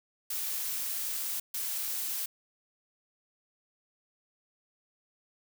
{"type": "noise bursts at uneven times", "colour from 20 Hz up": "blue", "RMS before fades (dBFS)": -34, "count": 2, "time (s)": [[0.3, 1.4], [1.54, 2.26]], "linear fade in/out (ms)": 5, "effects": []}